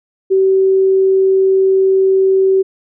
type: tone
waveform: sine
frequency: 382.9 Hz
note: G4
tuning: 41 cents flat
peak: -8 dBFS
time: 0.3-2.63 s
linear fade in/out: 20 ms
effects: none